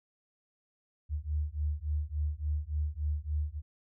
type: beating tone pair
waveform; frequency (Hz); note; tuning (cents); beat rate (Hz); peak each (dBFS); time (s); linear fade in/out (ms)
sine; 73.42 / 76.92; D2 / D#2; 0 / -19; 3.5; -33 / -33; 1.09-3.62; 50
effects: none